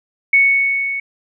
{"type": "tone with level ramp", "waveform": "sine", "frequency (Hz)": 2217, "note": "C#7", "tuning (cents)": 0, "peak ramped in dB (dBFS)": [-7, -20], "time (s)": [0.33, 1], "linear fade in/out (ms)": 5, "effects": []}